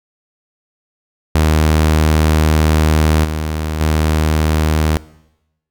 sawtooth tone with level steps, 77.78 Hz, D#2, in tune, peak -6 / -14 / -8 dBFS, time 1.35-4.97 s, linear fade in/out 0 ms, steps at 3.24 / 3.8 s, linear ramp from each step 10 ms, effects noise-tail reverb RT60 0.9 s tail -20 dB re dry

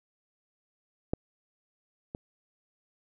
clicks, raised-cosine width 2 ms, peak -14 / -23 dBFS, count 2, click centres 1.135 / 2.149 s, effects none

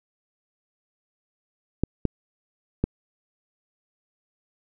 clicks, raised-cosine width 3 ms, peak -8 dBFS, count 3, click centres 1.836 / 2.053 / 2.84 s, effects none

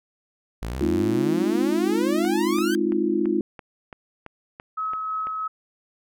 sawtooth exponential sweep, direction up, 52 to 1598 Hz, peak -24 dBFS, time 0.62-2.75 s, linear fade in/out 0 ms
sine chord, F minor seventh, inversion first, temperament just, 209.5 / 261.9 / 314.3 / 349.2 Hz, Ab3 / C4 / Eb4 / F4, +15 / +2 / +18 / 0 cents, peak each -27 / -29 / -24 / -23 dBFS, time 0.81-3.41 s, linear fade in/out 2 ms
click train, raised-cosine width 0.5 ms, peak -23 dBFS, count 10, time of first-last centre 2.25-5.27 s, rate 2.98 Hz
sine tone with tremolo, 1283 Hz, E6, 47 cents flat, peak -24 dBFS, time 4.77-5.48 s, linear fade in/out 10 ms, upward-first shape sine, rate 3.1 Hz, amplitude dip 25%
effects none

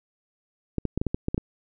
clicks, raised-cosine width 3 ms, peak -12 dBFS, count 9, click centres 0.783 / 0.853 / 0.976 / 1.015 / 1.067 / 1.145 / 1.284 / 1.345 / 1.379 s, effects none

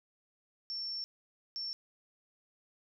sine tone bursts at uneven times, 5430 Hz, F8, 50 cents flat, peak -36 dBFS, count 2, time 0.7-1.04 / 1.56-1.73 s, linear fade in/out 0 ms, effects none

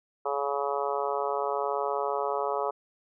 harmonic tone, 140.9 Hz, C#3, 29 cents sharp, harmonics 3 / 4 / 5 / 6 / 7 / 8 / 9, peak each -32 / -33 / -34 / -35 / -35 / -36 / -37 dBFS, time 0.25-2.71 s, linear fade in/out 10 ms, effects none

